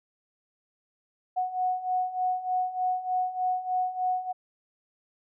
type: beating tone pair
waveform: sine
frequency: 734 / 737.3 Hz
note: F#5 / F#5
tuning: -14 / -6 cents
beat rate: 3.3 Hz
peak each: -31 / -27 dBFS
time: 1.36-4.33 s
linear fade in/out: 20 ms
effects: none